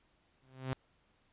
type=tone with exponential growth; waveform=sawtooth; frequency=130.81 Hz; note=C3; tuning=in tune; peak=-27 dBFS; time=0.42-0.73 s; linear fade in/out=0 ms; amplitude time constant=67 ms; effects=pink hiss -72 dBFS RMS until 1.32 s + resampled to 8000 Hz